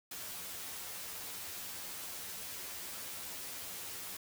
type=noise with comb filter; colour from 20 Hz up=white; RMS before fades=-44 dBFS; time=0.11-4.17 s; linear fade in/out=5 ms; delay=11 ms; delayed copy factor=+0.95; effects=none